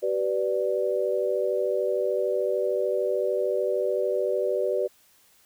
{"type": "chord", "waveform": "sine", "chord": "G major", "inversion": "none", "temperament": "equal with one note detuned", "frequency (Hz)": [383.3, 493.9, 587.3], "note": ["G4", "B4", "D5"], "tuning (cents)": [-39, 0, 0], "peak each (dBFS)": -27, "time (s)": [0.02, 4.88], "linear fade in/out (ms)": 20, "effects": ["white hiss -60 dBFS RMS until 5.45 s"]}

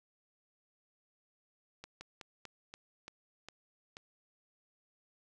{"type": "slowing click train", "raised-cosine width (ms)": 0.2, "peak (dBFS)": -29, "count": 8, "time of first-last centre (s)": [1.84, 3.969], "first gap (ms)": 170, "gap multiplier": 1.19, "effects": []}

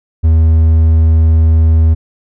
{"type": "tone with hard clipping", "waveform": "triangle", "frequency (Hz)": 80.6, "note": "E2", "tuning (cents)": -38, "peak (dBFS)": -6, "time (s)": [0.23, 1.95], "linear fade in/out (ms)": 20, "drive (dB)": 6, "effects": []}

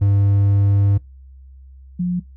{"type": "tone pair in turn", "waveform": ["triangle", "sine"], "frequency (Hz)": [100, 178.18], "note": ["G2", "F3"], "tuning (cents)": [35, 35], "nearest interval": "minor seventh", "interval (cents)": 1000, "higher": "second", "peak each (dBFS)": [-10, -17], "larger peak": "first", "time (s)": [[0.01, 0.98], [1.99, 2.2]], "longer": "first", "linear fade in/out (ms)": 10, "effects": ["noise-tail reverb RT60 0.2 s tail -23 dB re dry", "added 66 Hz sine -39 dBFS peak until 2.36 s"]}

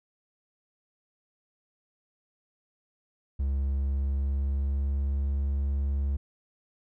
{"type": "tone with pitch glide", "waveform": "triangle", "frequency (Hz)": [68.5, 69.62], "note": ["C#2", "C#2"], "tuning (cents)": [-20, 8], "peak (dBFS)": -23, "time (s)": [3.39, 6.17], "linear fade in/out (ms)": 10, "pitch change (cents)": 28, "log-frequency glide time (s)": [3.7, 5.37], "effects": []}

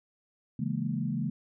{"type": "chord", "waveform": "sine", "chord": "A# half-diminished seventh", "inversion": "first", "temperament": "equal", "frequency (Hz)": [138.59, 164.81, 207.7, 233.1], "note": ["C#3", "E3", "G#3", "A#3"], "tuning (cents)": [0, 0, 0, 0], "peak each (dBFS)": -34, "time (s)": [0.59, 1.3], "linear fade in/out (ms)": 5, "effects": []}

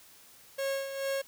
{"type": "tone with tremolo", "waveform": "45% pulse", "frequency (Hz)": 546, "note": "C#5", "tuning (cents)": -26, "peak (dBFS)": -29, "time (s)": [0.58, 1.22], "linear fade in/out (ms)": 10, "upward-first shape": "sine", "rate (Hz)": 2.3, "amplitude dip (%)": 60, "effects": ["white hiss -56 dBFS RMS until 1.27 s"]}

